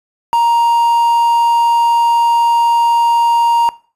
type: tone with quantisation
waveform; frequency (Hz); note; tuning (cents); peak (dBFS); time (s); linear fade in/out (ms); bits
triangle; 936; A#5; +7; -7; 0.33-3.69; 0; 5
effects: noise-tail reverb RT60 0.4 s tail -20 dB re dry + resampled to 32000 Hz